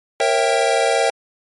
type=chord; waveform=square; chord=A# diminished seventh; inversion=none; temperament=equal with one note detuned; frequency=466.2 / 544.8 / 659.3 / 784 Hz; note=A#4 / C#5 / E5 / G5; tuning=0 / -30 / 0 / 0 cents; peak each=-21 dBFS; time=0.2-1.1 s; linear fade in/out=2 ms; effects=low-pass 12000 Hz 12 dB/octave + MP3 48 kbps